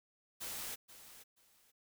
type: noise with echo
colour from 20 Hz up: white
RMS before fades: -43 dBFS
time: 0.4-0.76 s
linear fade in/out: 20 ms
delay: 480 ms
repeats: 2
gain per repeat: -13 dB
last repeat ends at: 1.72 s
effects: none